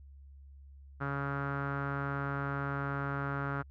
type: tone with low-pass filter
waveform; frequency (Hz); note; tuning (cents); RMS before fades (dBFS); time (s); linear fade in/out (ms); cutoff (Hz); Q
sawtooth; 139.8; C#3; +15; -35; 1-3.63; 20; 1400; 5.6
effects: added 69 Hz sine -50 dBFS peak until 3.7 s